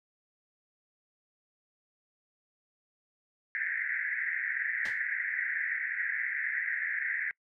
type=band-pass noise; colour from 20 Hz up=white; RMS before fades=-33 dBFS; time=3.55-7.31 s; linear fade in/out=0 ms; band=1600 to 2100 Hz; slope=96 dB/octave
type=noise with exponential decay; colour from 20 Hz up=white; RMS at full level=-33 dBFS; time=4.85-5.02 s; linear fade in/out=5 ms; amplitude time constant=36 ms
effects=noise-tail reverb RT60 0.1 s tail -25 dB re dry + low-pass 4000 Hz 12 dB/octave